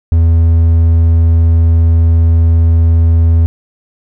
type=tone; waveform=triangle; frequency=82.6 Hz; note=E2; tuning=4 cents sharp; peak=-3 dBFS; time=0.12-3.46 s; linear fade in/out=0 ms; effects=none